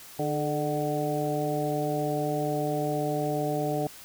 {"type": "harmonic tone with a mistuned harmonic", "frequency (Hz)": 149.6, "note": "D3", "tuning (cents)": 32, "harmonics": [1, 2, 3, 4, 5], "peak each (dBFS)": [-32, -32, -32, -32, -32], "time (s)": [0.19, 3.87], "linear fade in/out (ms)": 2, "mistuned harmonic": 3, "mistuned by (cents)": -57, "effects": ["white hiss -47 dBFS RMS until 4.04 s"]}